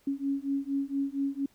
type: beating tone pair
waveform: sine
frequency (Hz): 274.8 / 279.1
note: C#4 / C#4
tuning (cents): -15 / +12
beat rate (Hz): 4.3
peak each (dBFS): -31 / -31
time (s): 0.07-1.46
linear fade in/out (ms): 5
effects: pink hiss -65 dBFS RMS until 1.54 s